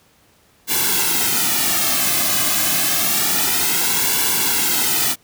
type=noise with flanger; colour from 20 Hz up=white; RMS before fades=-18 dBFS; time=0.67-5.16 s; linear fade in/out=50 ms; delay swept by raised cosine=1.6 to 2.18 ms; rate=0.28 Hz; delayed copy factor=-0.8; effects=pink hiss -55 dBFS RMS until 5.23 s + high-pass 60 Hz 12 dB/octave